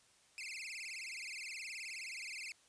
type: tone with vibrato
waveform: sawtooth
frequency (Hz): 2349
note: D7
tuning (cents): 0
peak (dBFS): -40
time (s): 0.38-2.52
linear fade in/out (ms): 0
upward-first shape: sine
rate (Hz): 19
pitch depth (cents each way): 230
effects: white hiss -68 dBFS RMS until 2.68 s + resampled to 22050 Hz